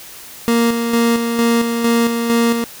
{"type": "tone with tremolo", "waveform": "30% pulse", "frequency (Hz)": 233.1, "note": "A#3", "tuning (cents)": 0, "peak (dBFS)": -9, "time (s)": [0.48, 2.64], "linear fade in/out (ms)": 0, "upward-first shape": "square", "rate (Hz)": 2.2, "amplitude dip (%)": 45, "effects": ["white hiss -36 dBFS RMS until 2.8 s"]}